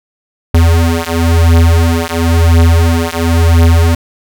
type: beating tone pair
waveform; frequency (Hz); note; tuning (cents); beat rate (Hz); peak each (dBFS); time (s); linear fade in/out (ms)
square; 82.8 / 83.77; E2 / E2; +8 / +28; 0.97; -10; 0.54-3.95; 5
effects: none